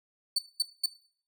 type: tone bursts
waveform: 35% pulse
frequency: 4500 Hz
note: C#8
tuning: 25 cents sharp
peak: -22 dBFS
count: 3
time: 0.36-0.861 s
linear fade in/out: 5 ms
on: 27 ms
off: 210 ms
effects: noise-tail reverb RT60 0.5 s tail -18 dB re dry